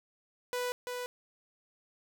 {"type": "tone with echo", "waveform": "sawtooth", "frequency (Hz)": 493.9, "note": "B4", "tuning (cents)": 0, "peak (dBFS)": -28, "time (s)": [0.53, 0.72], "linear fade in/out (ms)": 0, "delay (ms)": 340, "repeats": 1, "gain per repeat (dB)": -4, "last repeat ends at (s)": 1.06, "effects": []}